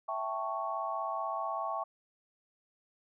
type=chord; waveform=sine; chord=A dominant seventh; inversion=second; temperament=equal; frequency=659.3 / 784 / 880 / 1108.7 Hz; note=E5 / G5 / A5 / C#6; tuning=0 / 0 / 0 / 0 cents; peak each=-38 / -39 / -40 / -36 dBFS; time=0.08-1.84 s; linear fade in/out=10 ms; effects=none